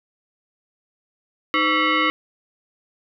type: tone with frequency modulation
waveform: sine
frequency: 512 Hz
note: C5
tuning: 38 cents flat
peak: -16 dBFS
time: 1.54-2.1 s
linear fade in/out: 0 ms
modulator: 822 Hz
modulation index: 2.9
effects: none